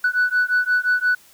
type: beating tone pair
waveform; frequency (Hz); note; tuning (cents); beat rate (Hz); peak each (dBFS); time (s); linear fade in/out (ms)
sine; 1482 / 1487.7; F#6 / F#6; +2 / +9; 5.7; -18 / -18; 0.04-1.15; 5
effects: tanh soft clip ceiling -12 dBFS + white hiss -51 dBFS RMS until 1.33 s